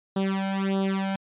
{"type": "tone with flanger", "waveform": "sawtooth", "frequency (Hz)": 193.8, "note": "G3", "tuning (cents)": -20, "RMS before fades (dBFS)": -26, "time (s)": [0.16, 1.16], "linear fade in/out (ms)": 5, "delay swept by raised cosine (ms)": [0.22, 1.32], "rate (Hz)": 1.6, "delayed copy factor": 0.95, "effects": ["resampled to 8000 Hz"]}